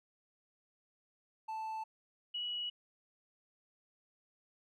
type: tone pair in turn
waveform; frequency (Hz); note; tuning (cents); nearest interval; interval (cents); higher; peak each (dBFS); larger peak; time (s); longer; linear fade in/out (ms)
triangle / sine; 880 / 2926; A5 / F#7; 0 / -20; octave + major sixth; 2080; second; -36 / -36; neither; 1.48-1.84 / 2.34-2.7; neither; 10
effects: none